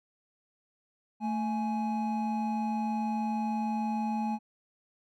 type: tone pair together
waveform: triangle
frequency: 221.7 / 837 Hz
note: A3 / G#5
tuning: +13 / +13 cents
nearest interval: octave + major seventh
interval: 2300 cents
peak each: -28 / -31 dBFS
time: 1.2-4.39 s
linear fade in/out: 50 ms
effects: none